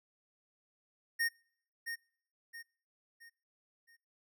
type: tone with echo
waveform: square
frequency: 1848 Hz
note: A#6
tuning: 16 cents flat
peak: -30 dBFS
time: 1.19-1.29 s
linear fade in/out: 20 ms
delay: 670 ms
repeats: 4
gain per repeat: -8 dB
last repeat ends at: 3.97 s
effects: noise-tail reverb RT60 0.6 s tail -26 dB re dry